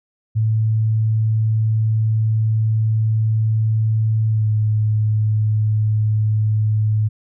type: tone with pitch glide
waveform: sine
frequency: 110 to 107.61 Hz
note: A2 to A2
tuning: 0 to -38 cents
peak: -14 dBFS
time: 0.35-7.09 s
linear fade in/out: 20 ms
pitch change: -38 cents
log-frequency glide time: 4.29-4.48 s
effects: none